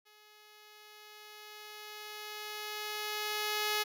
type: tone with level ramp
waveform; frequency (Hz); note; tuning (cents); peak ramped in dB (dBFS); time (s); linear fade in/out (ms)
5% pulse; 422.4; G#4; +29; -48 to -18; 0.05-3.84; 20
effects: none